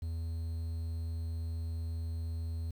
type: tone with quantisation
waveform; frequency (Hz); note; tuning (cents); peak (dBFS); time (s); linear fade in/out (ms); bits
triangle; 82.2; E2; -4; -32; 0.02-2.71; 5; 10
effects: none